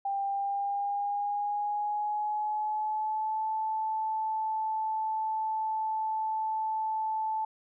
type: tone with pitch glide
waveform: sine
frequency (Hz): 793 to 874.8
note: G5 to A5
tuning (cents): +20 to -10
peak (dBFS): -28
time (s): 0.05-7.45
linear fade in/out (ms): 5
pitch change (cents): +170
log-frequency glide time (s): 0.26-3.48
effects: none